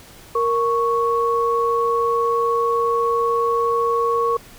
sine tone pair together, 466.2 / 1108.7 Hz, A#4 / C#6, 0 / 0 cents, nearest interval octave + minor third, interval 1500 cents, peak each -19 dBFS, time 0.35-4.37 s, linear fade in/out 5 ms, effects pink hiss -44 dBFS RMS until 4.58 s

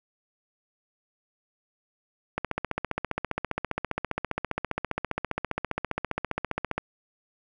click train, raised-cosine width 0.5 ms, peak -12 dBFS, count 67, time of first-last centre 2.38-6.78 s, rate 15 Hz, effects none

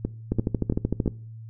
two click trains, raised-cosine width 3 ms, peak -12 / -10 dBFS, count 4 / 11, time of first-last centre 0.05-1.06 / 0.32-1.078 s, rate 2.97 / 13.2 Hz, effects noise-tail reverb RT60 0.5 s tail -21 dB re dry + added 112 Hz sine -38 dBFS peak until 1.49 s

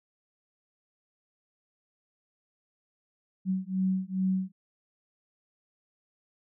sine beating tone pair, 187 / 189.4 Hz, F#3 / F#3, +19 / +41 cents, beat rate 2.4 Hz, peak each -29 dBFS, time 3.45-4.52 s, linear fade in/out 50 ms, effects none

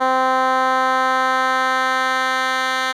10% pulse tone with band-pass filter sweep, 259.7 Hz, C4, 13 cents flat, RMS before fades -18 dBFS, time 0-2.93 s, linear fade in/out 20 ms, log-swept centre 860 to 2300 Hz, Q 1.1, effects none

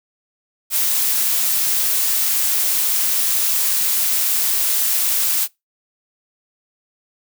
blue noise, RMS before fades -18 dBFS, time 0.7-5.48 s, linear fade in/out 50 ms, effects noise-tail reverb RT60 0.2 s tail -24 dB re dry

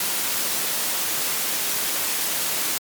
white noise, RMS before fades -24 dBFS, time 0-2.78 s, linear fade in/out 2 ms, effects high-pass 150 Hz 12 dB/octave + MP3 96 kbps

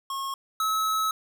square tone pair in turn, 1087 / 1292.7 Hz, C#6 / E6, -34 / -34 cents, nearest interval minor third, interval 300 cents, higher second, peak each -30 / -24 dBFS, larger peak second, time 0.1-0.34 / 0.6-1.11 s, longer second, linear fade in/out 2 ms, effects none

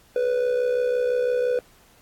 triangle tone with amplitude modulation, 493.9 Hz, B4, in tune, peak -15 dBFS, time 0.16-1.59 s, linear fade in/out 2 ms, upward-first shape sine, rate 65.9 Hz, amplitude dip 60%, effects pink hiss -56 dBFS RMS until 2.01 s + AAC 64 kbps

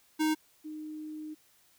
square / sine tone pair in turn, 311.1 / 307.7 Hz, D#4 / D#4, 0 / -19 cents, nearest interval unison, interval 19 cents, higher first, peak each -26 / -38 dBFS, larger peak first, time 0.19-0.35 / 0.64-1.35 s, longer second, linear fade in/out 20 ms, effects white hiss -65 dBFS RMS until 1.78 s

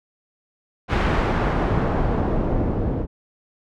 pink noise with low-pass filter sweep, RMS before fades -21 dBFS, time 0.88-3.07 s, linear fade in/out 50 ms, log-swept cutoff 2100 to 410 Hz, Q 0.78, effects none

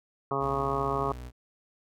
harmonic tone, 137.7 Hz, C#3, 11 cents flat, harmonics 1 / 2 / 3 / 4 / 5 / 6 / 7 / 8 / 9, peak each -36 / -38 / -32 / -38 / -35 / -38 / -37 / -32 / -36 dBFS, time 0.31-1.12 s, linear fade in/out 2 ms
35% pulse tone with vibrato, 61.74 Hz, B1, in tune, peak -37 dBFS, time 0.39-1.32 s, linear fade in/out 50 ms, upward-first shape square, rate 16 Hz, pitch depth 20 cents each way
effects none

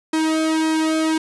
sawtooth tone with flanger, 317 Hz, D#4, 32 cents sharp, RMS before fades -19 dBFS, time 0.13-1.18 s, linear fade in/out 5 ms, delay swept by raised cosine 1.4 to 2.09 ms, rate 1.8 Hz, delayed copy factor -0.9, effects resampled to 24000 Hz + 8-bit

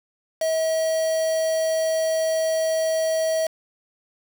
triangle tone with quantisation, 642 Hz, E5, 46 cents flat, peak -18 dBFS, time 0.41-3.47 s, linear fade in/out 5 ms, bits 5, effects none

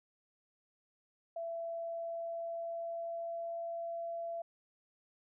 sine tone with pitch glide, 669 to 674.8 Hz, E5 to E5, +25 to +40 cents, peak -37 dBFS, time 1.36-4.42 s, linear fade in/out 5 ms, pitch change +15 cents, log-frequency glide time 1.52-3.63 s, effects none

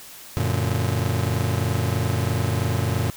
40% pulse chord, Gb augmented, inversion none, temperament just, 92.5 / 115.62 / 144.53 Hz, Gb2 / Bb2 / D3, 0 / -14 / -27 cents, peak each -24 / -23 / -27 dBFS, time 0.37-3.1 s, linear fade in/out 0 ms, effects white hiss -42 dBFS RMS until 3.16 s

